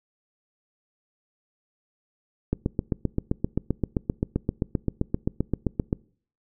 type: click train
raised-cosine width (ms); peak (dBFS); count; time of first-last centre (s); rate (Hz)
3; -10; 27; 2.53-5.929; 7.65
effects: noise-tail reverb RT60 0.5 s tail -24 dB re dry